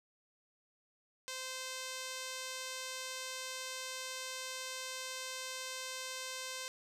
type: tone with low-pass filter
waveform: 5% pulse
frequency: 518 Hz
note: C5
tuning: 17 cents flat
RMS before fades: -43 dBFS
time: 1.28-6.68 s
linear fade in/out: 0 ms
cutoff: 10000 Hz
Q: 3
effects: none